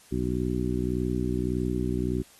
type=harmonic tone; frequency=61.7 Hz; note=B1; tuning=1 cent flat; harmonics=1 / 2 / 3 / 4 / 5 / 6; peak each=-32 / -32 / -32 / -32 / -32 / -32 dBFS; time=0.11-2.23 s; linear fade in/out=20 ms; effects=white hiss -55 dBFS RMS until 2.39 s + AAC 32 kbps